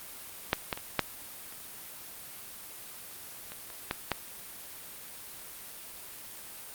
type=clicks; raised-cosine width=0.3 ms; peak=-7 / -13 / -22 / -7 / -30 / -26 / -28 / -13 / -10 dBFS; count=9; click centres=0.531 / 0.728 / 0.775 / 0.993 / 1.525 / 3.52 / 3.702 / 3.911 / 4.117 s; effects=white hiss -45 dBFS RMS until 6.74 s + Opus 32 kbps